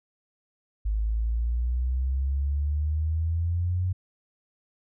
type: exponential sweep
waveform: sine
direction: up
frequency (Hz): 51.91 to 92.6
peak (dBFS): -23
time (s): 0.85-3.93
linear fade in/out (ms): 10
effects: none